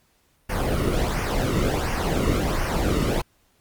brown noise with flanger, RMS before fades -23 dBFS, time 0.49-3.22 s, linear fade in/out 10 ms, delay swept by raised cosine 0.25 to 1.25 ms, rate 1.4 Hz, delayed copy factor -0.65, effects pink hiss -64 dBFS RMS until 3.6 s + Opus 48 kbps

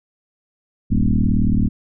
sine tone with frequency modulation, 104.9 Hz, G#2, 18 cents sharp, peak -13 dBFS, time 0.9-1.69 s, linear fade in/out 20 ms, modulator 38.5 Hz, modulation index 3.9, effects none

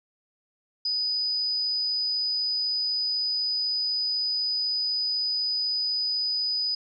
sine tone, 4978 Hz, D#8, in tune, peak -24 dBFS, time 0.85-6.75 s, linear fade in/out 5 ms, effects none

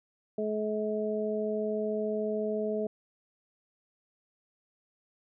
harmonic tone, 213.7 Hz, G#3, 50 cents sharp, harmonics 1 / 2 / 3, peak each -34 / -31 / -34 dBFS, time 0.38-2.87 s, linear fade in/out 5 ms, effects none

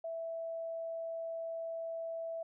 sine tone, 659.3 Hz, E5, in tune, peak -37 dBFS, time 0.04-2.43 s, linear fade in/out 5 ms, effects none

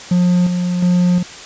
triangle tone with tremolo, 178.2 Hz, F3, 35 cents sharp, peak -8 dBFS, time 0.11-1.23 s, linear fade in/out 5 ms, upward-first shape square, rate 1.4 Hz, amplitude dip 45%, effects white hiss -33 dBFS RMS until 1.45 s + resampled to 16000 Hz

